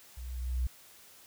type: tone with level ramp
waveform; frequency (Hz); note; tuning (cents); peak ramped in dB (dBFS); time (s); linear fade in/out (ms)
sine; 62.3; B1; +16; -40 to -26; 0.17-0.67; 5
effects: white hiss -56 dBFS RMS until 1.26 s